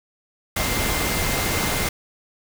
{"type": "tone in noise", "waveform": "sine", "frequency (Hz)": 2093, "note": "C7", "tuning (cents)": 0, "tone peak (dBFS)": -31, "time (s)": [0.56, 1.89], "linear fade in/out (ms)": 5, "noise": "pink", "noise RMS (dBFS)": -23, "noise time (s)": [0.56, 1.89], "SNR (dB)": -11, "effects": []}